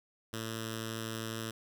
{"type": "tone with notch filter", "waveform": "5% pulse", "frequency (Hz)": 112.2, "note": "A2", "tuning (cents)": 34, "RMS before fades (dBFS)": -39, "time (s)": [0.33, 1.51], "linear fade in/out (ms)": 5, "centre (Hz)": 800, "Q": 0.66, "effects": []}